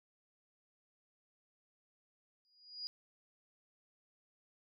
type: tone with exponential growth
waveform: sine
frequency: 4888 Hz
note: D#8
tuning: 32 cents flat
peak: -37 dBFS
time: 2.45-2.87 s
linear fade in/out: 0 ms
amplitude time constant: 91 ms
effects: none